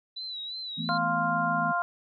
sine tone with vibrato, 3951 Hz, B7, in tune, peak -34 dBFS, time 0.16-0.98 s, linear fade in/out 10 ms, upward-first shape sine, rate 2.9 Hz, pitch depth 66 cents each way
sine chord, E suspended fourth, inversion none, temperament equal, 164.81 / 220 / 246.9 Hz, E3 / A3 / B3, 0 / 0 / 0 cents, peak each -34 / -36 / -36 dBFS, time 0.77-1.73 s, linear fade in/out 20 ms
harmonic tone, 349.2 Hz, F4, in tune, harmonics 2 / 3 / 4, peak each -29 / -29 / -29 dBFS, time 0.89-1.82 s, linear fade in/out 0 ms
effects none

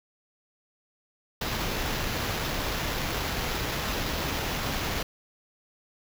pink noise with sample-and-hold, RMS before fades -30 dBFS, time 1.41-5.03 s, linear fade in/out 5 ms, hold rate 8820 Hz, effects none

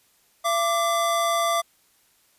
square tone pair together, 676.6 / 1174.7 Hz, E5 / D6, +45 / 0 cents, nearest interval minor seventh, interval 955 cents, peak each -24 dBFS, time 0.44-1.62 s, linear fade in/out 20 ms, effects white hiss -62 dBFS RMS until 2.38 s + resampled to 32000 Hz

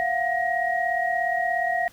sine tone cluster, 686 / 723 / 1890 Hz, F5 / F#5 / A#6, -31 / -40 / +23 cents, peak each -26 dBFS, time 0-1.88 s, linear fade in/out 0 ms, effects pink hiss -53 dBFS RMS until 1.92 s

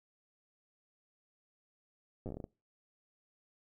slowing click train, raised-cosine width 2 ms, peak -29 dBFS, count 10, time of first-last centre 2.26-2.441 s, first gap 8 ms, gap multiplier 1.22, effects noise-tail reverb RT60 0.3 s tail -24 dB re dry

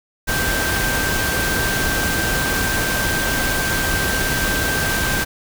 sine tone in noise, 1568 Hz, G6, in tune, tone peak -22 dBFS, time 0.27-5.25 s, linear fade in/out 20 ms, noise pink, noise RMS -21 dBFS, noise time 0.27-5.25 s, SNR -4 dB, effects none

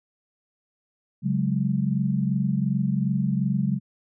sine chord, C# suspended fourth, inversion none, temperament equal, 138.59 / 185 / 207.7 Hz, C#3 / F#3 / G#3, 0 / 0 / 0 cents, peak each -25 / -25 / -26 dBFS, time 1.22-3.8 s, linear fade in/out 50 ms, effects none

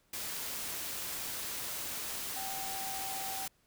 sine tone in noise, 774 Hz, G5, 22 cents flat, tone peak -41 dBFS, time 2.36-3.46 s, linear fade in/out 5 ms, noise white, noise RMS -39 dBFS, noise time 0.13-3.48 s, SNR -5 dB, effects pink hiss -71 dBFS RMS until 3.66 s

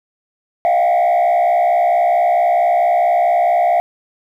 sine tone with frequency modulation, 699 Hz, F5, 1 cent sharp, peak -8 dBFS, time 0.65-3.8 s, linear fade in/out 0 ms, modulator 64.5 Hz, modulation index 0.89, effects tanh soft clip ceiling -10 dBFS + 8-bit

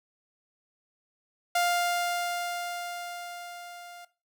sawtooth tone with level ramp, 701 Hz, F5, 6 cents sharp, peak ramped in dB -19 to -41 dBFS, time 1.55-4.05 s, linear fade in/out 5 ms, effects noise-tail reverb RT60 0.3 s tail -17 dB re dry

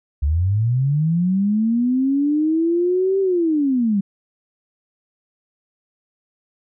sine linear two-way sweep, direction up then down, 67.6 to 392 to 190.8 Hz, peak -15 dBFS, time 0.22-4.01 s, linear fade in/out 10 ms, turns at 3.2 s, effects none

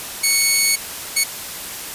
10% pulse tone bursts at uneven times, 2217 Hz, C#7, in tune, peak -5 dBFS, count 2, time 0.23-0.76 / 1.16-1.24 s, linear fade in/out 10 ms, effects white hiss -30 dBFS RMS until 1.94 s + resampled to 32000 Hz

